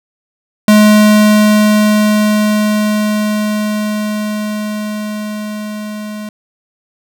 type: tone with level ramp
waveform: square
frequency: 211.5 Hz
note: G#3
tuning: 32 cents sharp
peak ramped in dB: -4 to -23 dBFS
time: 0.68-6.29 s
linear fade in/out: 2 ms
effects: none